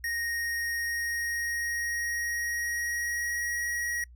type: tone with pitch glide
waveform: square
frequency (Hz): 1864.7 to 1901.7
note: A#6 to A#6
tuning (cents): 0 to +34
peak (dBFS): -30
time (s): 0.04-4.04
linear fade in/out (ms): 2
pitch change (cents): +34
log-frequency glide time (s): 0.78-3.62
effects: noise-tail reverb RT60 0.1 s tail -26 dB re dry + added 60 Hz sine -48 dBFS peak until 4.15 s